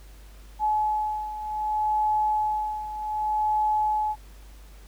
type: beating tone pair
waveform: sine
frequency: 853 / 853.65 Hz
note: G#5 / G#5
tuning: +46 / +47 cents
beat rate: 0.65 Hz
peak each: -24 / -29 dBFS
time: 0.59-4.16 s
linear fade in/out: 50 ms
effects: added 50 Hz sine -44 dBFS peak until 4.87 s + pink hiss -55 dBFS RMS until 4.87 s